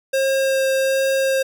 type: tone with vibrato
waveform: square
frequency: 535 Hz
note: C5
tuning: 38 cents sharp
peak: -17 dBFS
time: 0.13-1.43 s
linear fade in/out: 10 ms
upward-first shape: sine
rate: 1.3 Hz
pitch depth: 8 cents each way
effects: none